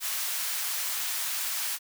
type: high-pass noise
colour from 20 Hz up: white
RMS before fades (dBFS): -31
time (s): 0-1.79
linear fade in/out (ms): 50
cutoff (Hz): 990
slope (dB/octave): 12
effects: none